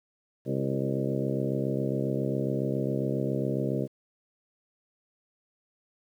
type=harmonic tone with a mistuned harmonic; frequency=67.3 Hz; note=C2; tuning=49 cents sharp; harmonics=2 / 3 / 4 / 5 / 6 / 7 / 8 / 9; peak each=-31 / -33 / -34 / -35 / -36 / -36 / -37 / -38 dBFS; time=0.45-3.88 s; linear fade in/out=50 ms; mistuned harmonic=6; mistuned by=-36 cents; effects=10-bit